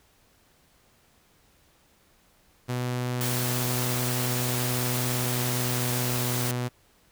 sawtooth tone with pitch glide, 124 to 123.29 Hz, B2 to B2, +7 to -3 cents, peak -23 dBFS, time 2.68-6.69 s, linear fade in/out 20 ms, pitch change -10 cents, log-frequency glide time 5.85-6.41 s
white noise, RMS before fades -31 dBFS, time 3.21-6.51 s, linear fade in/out 0 ms
effects pink hiss -62 dBFS RMS until 7.11 s

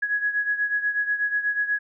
sine beating tone pair, 1670 / 1678.2 Hz, G#6 / G#6, +9 / +18 cents, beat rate 8.2 Hz, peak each -23 / -28 dBFS, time 0.02-1.79 s, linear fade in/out 10 ms, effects none

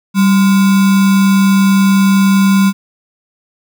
sine tone with sample-and-hold, 194.6 Hz, G3, 12 cents flat, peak -6 dBFS, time 0.14-2.73 s, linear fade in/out 50 ms, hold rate 1225 Hz, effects none

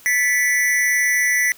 square tone with amplitude modulation, 1975.5 Hz, B6, in tune, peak -13 dBFS, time 0.06-1.52 s, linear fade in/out 0 ms, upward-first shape sine, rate 239 Hz, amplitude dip 70%, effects white hiss -47 dBFS RMS until 1.57 s

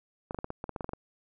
clicks, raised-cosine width 1 ms, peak -21 dBFS, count 12, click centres 0.309 / 0.346 / 0.388 / 0.444 / 0.504 / 0.641 / 0.693 / 0.762 / 0.808 / 0.844 / 0.892 / 0.934 s, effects none

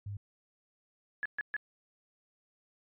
sine tone, 101.2 Hz, G#2, 44 cents flat, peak -37 dBFS, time 0.06-0.17 s, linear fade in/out 5 ms
sine tone bursts, 1700 Hz, G#6, 40 cents sharp, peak -31 dBFS, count 3, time 1.23-1.565 s, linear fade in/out 0 ms, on 25 ms, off 130 ms
effects resampled to 8000 Hz

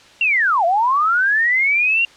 sine linear two-way sweep, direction down then up, 2794 to 655 to 2794 Hz, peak -13 dBFS, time 0.21-2.05 s, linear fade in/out 2 ms, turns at 0.65 s, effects white hiss -46 dBFS RMS until 2.16 s + low-pass 5000 Hz 12 dB/octave

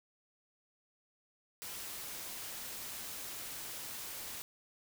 white noise, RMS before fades -44 dBFS, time 1.62-4.42 s, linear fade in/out 0 ms, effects none

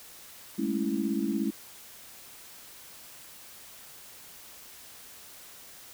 sine chord, A major seventh, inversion third, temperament equal with one note detuned, 203.3 / 220 / 277.2 / 329.6 Hz, G#3 / A3 / C#4 / E4, -37 / 0 / 0 / 0 cents, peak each -32 dBFS, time 0.58-1.51 s, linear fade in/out 10 ms, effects white hiss -49 dBFS RMS until 5.93 s

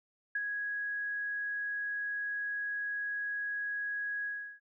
sine tone with ADSR envelope, 1661.2 Hz, G#6, in tune, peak -29 dBFS, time 0.35-4.6 s, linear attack 5 ms, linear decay 41 ms, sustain -4 dB, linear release 350 ms, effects none

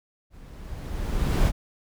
brown noise with level ramp, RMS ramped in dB -47 to -17 dBFS, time 0.3-1.52 s, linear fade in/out 50 ms, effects none

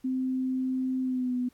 sine tone with pitch glide, 259 to 248.7 Hz, C4 to B3, -17 to +12 cents, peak -26 dBFS, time 0.04-1.49 s, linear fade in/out 10 ms, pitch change -71 cents, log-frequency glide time 1.02-1.36 s, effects pink hiss -66 dBFS RMS until 1.53 s + AAC 64 kbps

